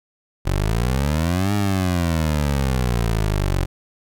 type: exponential two-way sweep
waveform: 20% pulse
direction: up then down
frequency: 44.78 to 103.83 to 44.78 Hz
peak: -13 dBFS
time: 0.45-3.66 s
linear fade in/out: 20 ms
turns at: 1.54 s
effects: none